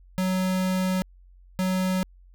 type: tone pair in turn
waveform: square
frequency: 185.9 / 185.9 Hz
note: F#3 / F#3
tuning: +8 / +8 cents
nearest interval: unison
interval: 0 cents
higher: neither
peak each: -23 dBFS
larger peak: neither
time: 0.18-1.02 / 1.59-2.03 s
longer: first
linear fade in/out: 0 ms
effects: added 45 Hz sine -49 dBFS peak until 2.34 s